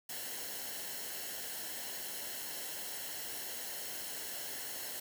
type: noise with comb filter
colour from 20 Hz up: white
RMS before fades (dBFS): -42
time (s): 0.09-5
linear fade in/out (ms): 5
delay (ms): 0.83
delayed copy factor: -0.6
effects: none